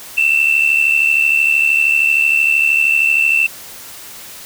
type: tone pair together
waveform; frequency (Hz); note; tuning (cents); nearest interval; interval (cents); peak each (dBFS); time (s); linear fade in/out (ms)
sine; 2637 / 2710; E7 / E7; 0 / +47; unison; 47; -12; 0.17-3.47; 10
effects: tanh soft clip ceiling -5 dBFS + white hiss -34 dBFS RMS until 4.45 s